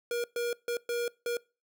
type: tone bursts at uneven times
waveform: square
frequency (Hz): 476.1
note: A#4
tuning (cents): +37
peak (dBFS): -30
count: 5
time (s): 0.11-0.24 / 0.36-0.53 / 0.68-0.77 / 0.89-1.08 / 1.26-1.37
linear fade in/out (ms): 2
effects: noise-tail reverb RT60 0.3 s tail -23 dB re dry